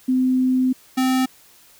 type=tone pair in turn; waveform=sine / square; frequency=256.8 / 259 Hz; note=C4 / C4; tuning=-32 / -17 cents; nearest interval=unison; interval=15 cents; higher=second; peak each=-15 / -17 dBFS; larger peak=first; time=0.08-0.73 / 0.97-1.26 s; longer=first; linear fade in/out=10 ms; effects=white hiss -51 dBFS RMS until 1.79 s